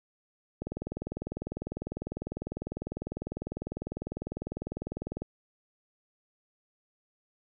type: click train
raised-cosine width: 2 ms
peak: -21 dBFS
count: 93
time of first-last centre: 0.62-5.22 s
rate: 20 Hz
effects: none